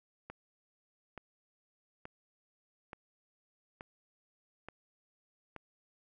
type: click train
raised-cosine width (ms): 0.5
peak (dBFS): -29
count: 7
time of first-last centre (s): 0.3-5.563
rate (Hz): 1.14
effects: none